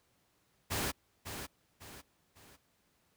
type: noise with echo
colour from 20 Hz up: pink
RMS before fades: -34 dBFS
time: 0.7-0.92 s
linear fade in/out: 20 ms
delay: 550 ms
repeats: 3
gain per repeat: -8 dB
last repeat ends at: 2.57 s
effects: pink hiss -73 dBFS RMS until 3.16 s + high-pass 60 Hz 12 dB/octave